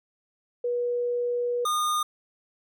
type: tone pair in turn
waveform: sine / square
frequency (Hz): 484.5 / 1220.9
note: B4 / D#6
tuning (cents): -33 / -33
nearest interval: octave + major third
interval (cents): 1600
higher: second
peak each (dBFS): -24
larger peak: neither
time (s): 0.64-1.65 / 1.65-2.03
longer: first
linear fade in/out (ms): 5
effects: none